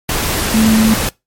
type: tone in noise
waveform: sine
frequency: 220 Hz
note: A3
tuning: in tune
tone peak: -8 dBFS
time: 0.54-0.94 s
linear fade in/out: 2 ms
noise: pink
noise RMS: -17 dBFS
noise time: 0.09-1.09 s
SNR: +6 dB
effects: noise-tail reverb RT60 0.2 s tail -23 dB re dry + MP3 64 kbps